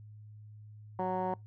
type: tone with low-pass filter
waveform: 15% pulse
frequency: 185 Hz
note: F#3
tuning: in tune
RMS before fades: -33 dBFS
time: 0.99-1.34 s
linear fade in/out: 2 ms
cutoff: 950 Hz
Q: 4.2
effects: noise-tail reverb RT60 0.2 s tail -25 dB re dry + added 106 Hz sine -48 dBFS peak until 1.46 s